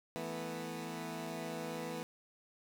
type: chord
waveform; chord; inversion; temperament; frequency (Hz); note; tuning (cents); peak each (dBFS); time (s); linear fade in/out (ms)
15% pulse; E suspended fourth; none; equal; 164.81 / 220 / 246.9; E3 / A3 / B3; 0 / 0 / 0; -37 / -39 / -38; 0.16-2.03; 0
effects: none